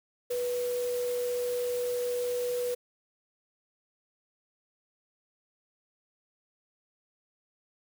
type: tone in noise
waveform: sine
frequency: 490 Hz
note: B4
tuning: 14 cents flat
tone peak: -28 dBFS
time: 0.3-2.75 s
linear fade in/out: 10 ms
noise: white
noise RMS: -43 dBFS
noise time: 0.3-2.75 s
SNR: +12 dB
effects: none